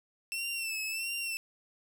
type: tone with vibrato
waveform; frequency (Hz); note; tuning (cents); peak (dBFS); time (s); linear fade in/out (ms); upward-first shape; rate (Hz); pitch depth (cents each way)
sawtooth; 2676; E7; +25; -30; 0.32-1.37; 0; sine; 1.5; 63
effects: none